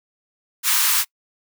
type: high-pass noise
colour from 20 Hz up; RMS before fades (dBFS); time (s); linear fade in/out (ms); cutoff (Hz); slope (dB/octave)
white; -18; 0.63-1.05; 50; 900; 96
effects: noise-tail reverb RT60 0.1 s tail -25 dB re dry